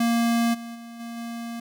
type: tone with level steps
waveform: square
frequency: 233.1 Hz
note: A#3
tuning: in tune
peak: -20 / -35 / -39 / -34 / -32 dBFS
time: 0-1.6 s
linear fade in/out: 5 ms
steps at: 0.53 / 0.74 / 0.99 / 1.16 s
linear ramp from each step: 20 ms
effects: none